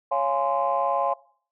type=chord; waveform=sine; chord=Db major seventh; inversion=none; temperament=just; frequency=554.4 / 693 / 831.5 / 1039.4 Hz; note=Db5 / F5 / Ab5 / C6; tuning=0 / -14 / +2 / -12 cents; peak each=-26 dBFS; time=0.11-1.14 s; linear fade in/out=10 ms; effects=noise-tail reverb RT60 0.5 s tail -21 dB re dry + tanh soft clip ceiling -12 dBFS